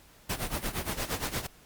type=noise with tremolo; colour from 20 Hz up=pink; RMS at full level=-30 dBFS; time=0.29-1.47 s; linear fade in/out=10 ms; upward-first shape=sine; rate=8.6 Hz; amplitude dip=80%; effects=pink hiss -57 dBFS RMS until 1.65 s + Opus 48 kbps